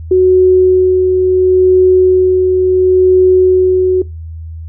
sine tone with tremolo, 370 Hz, F#4, in tune, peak -3 dBFS, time 0.11-4.02 s, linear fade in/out 5 ms, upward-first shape sine, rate 0.72 Hz, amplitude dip 35%, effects noise-tail reverb RT60 0.2 s tail -21 dB re dry + added 81 Hz sine -23 dBFS peak until 4.68 s

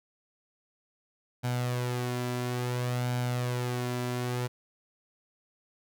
sawtooth tone with flanger, 123.47 Hz, B2, in tune, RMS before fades -31 dBFS, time 1.43-4.48 s, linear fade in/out 20 ms, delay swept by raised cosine 1.3 to 3 ms, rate 0.58 Hz, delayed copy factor +0.5, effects none

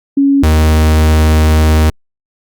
sine / 45% pulse tone pair in turn, 277.9 / 77.98 Hz, C#4 / D#2, +4 / +4 cents, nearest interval octave + minor seventh, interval 2200 cents, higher first, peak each -6 dBFS, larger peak neither, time 0.17-0.43 / 0.43-1.9 s, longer second, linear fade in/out 5 ms, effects Opus 32 kbps

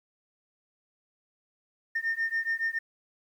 sine beating tone pair, 1815 / 1822.1 Hz, A#6 / A#6, -47 / -40 cents, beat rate 7.1 Hz, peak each -29 / -29 dBFS, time 1.95-2.79 s, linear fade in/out 10 ms, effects tanh soft clip ceiling -22 dBFS + 10-bit

